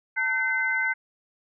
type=tone cluster; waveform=sine; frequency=896 / 1530 / 2061 Hz; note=A5 / G6 / C7; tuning=+31 / -42 / -27 cents; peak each=-34 / -25 / -26 dBFS; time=0.16-0.94 s; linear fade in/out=20 ms; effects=none